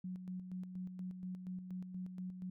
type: tone with tremolo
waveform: sine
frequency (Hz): 183.5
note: F#3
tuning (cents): -14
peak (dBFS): -40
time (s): 0.04-2.5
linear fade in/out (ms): 5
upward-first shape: square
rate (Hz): 4.2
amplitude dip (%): 50
effects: none